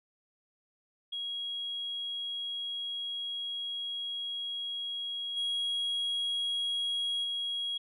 sine tone with level steps, 3300 Hz, G#7, 12 cents flat, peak -33 / -27 / -30 dBFS, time 1.12-7.78 s, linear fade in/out 10 ms, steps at 5.36 / 7.23 s, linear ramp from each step 20 ms, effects tanh soft clip ceiling -28 dBFS

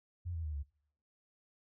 sine tone with pitch steps, 87.7 / 81.83 / 76.35 / 71.23 Hz, F2 / E2 / D#2 / C#2, +8 / -12 / -32 / +48 cents, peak -36 dBFS, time 0.25-0.634 s, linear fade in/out 20 ms, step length 96 ms, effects noise-tail reverb RT60 0.6 s tail -23 dB re dry

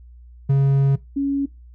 triangle / sine tone pair in turn, 137.7 / 278.5 Hz, C#3 / C#4, -11 / +8 cents, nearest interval octave, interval 1219 cents, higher second, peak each -11 / -18 dBFS, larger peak first, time 0.49-0.96 / 1.16-1.46 s, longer first, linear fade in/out 10 ms, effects noise-tail reverb RT60 0.2 s tail -19 dB re dry + added 60 Hz sine -41 dBFS peak until 1.74 s

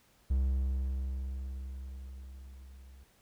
triangle tone with level ramp, 65.8 Hz, C2, 10 cents sharp, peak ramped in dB -23 to -49 dBFS, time 0.3-3.04 s, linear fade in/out 10 ms, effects pink hiss -66 dBFS RMS until 3.21 s

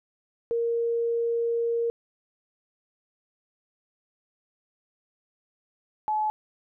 sine tone pair in turn, 466.2 / 856.5 Hz, A#4 / A5, 0 / -47 cents, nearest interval major seventh, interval 1053 cents, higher second, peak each -23 dBFS, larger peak neither, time 0.51-1.9 / 6.08-6.3 s, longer first, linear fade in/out 0 ms, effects none

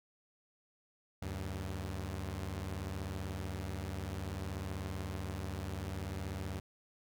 sawtooth tone pair together, 75.4 / 96 Hz, D2 / G2, +46 / -36 cents, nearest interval major third, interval 418 cents, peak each -38 / -36 dBFS, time 1.22-6.6 s, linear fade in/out 5 ms, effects none

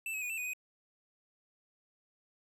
square tone with pitch steps, 2654 / 2559 / 2462 / 2662 / 2481 / 2503 Hz, E7 / D#7 / D#7 / E7 / D#7 / D#7, +11 / +48 / -19 / +16 / -6 / +10 cents, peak -36 dBFS, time 0.06-0.534 s, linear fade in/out 2 ms, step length 79 ms, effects none

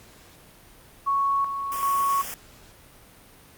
sine tone with tremolo, 1108.7 Hz, C#6, in tune, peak -20 dBFS, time 1.06-2.23 s, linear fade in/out 20 ms, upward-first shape square, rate 1.3 Hz, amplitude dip 55%
white band-stop noise, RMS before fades -35 dBFS, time 1.72-2.34 s, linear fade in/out 0 ms, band 3400 to 4900 Hz, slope 96 dB/octave
effects pink hiss -51 dBFS RMS until 3.57 s + Opus 48 kbps

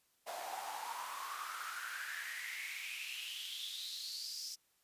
pink noise with high-pass filter sweep, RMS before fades -44 dBFS, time 0.26-4.56 s, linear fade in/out 20 ms, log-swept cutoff 680 to 5400 Hz, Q 6.9, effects white hiss -75 dBFS RMS until 4.83 s + resampled to 32000 Hz

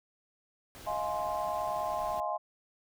pink noise, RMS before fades -49 dBFS, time 0.75-2.2 s, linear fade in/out 0 ms
sine chord, F minor seventh, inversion third, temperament just, 628.6 / 698.5 / 838.1 / 1047.7 Hz, Eb5 / F5 / Ab5 / C6, +18 / 0 / +16 / +2 cents, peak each -36 dBFS, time 0.86-2.38 s, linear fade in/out 20 ms
effects none

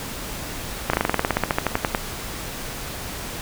slowing click train, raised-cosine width 0.5 ms, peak -3 dBFS, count 18, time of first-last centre 0.9-1.949 s, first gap 34 ms, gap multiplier 1.07, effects pink hiss -32 dBFS RMS until 3.41 s

